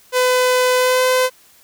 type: tone with pitch glide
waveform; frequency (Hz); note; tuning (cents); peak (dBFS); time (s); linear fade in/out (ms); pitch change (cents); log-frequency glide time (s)
sawtooth; 504 to 510.7; B4 to C5; +35 to -42; -9; 0.12-1.3; 50; +23; 0.76-1.03
effects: white hiss -50 dBFS RMS until 1.63 s